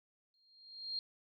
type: tone with exponential growth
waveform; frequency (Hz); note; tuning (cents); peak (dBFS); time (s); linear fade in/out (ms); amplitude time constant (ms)
sine; 4217; C8; +13; -34; 0.34-0.99; 1; 140
effects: none